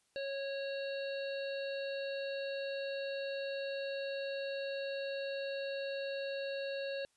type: harmonic tone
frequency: 550 Hz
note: C#5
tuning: 14 cents flat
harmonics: 1 / 3 / 5 / 7 / 8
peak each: -37 / -47 / -48 / -50 / -51 dBFS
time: 0.16-7.05 s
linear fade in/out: 0 ms
effects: white hiss -75 dBFS RMS until 7.16 s + resampled to 24000 Hz